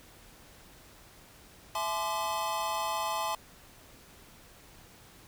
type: tone cluster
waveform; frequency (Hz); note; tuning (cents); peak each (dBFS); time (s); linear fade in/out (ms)
square; 661 / 853 / 1036 / 1187; E5 / G#5 / C6 / D6; +5 / +46 / -17 / +18; -39 / -35 / -35 / -40; 1.75-3.35; 2
effects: pink hiss -55 dBFS RMS until 5.27 s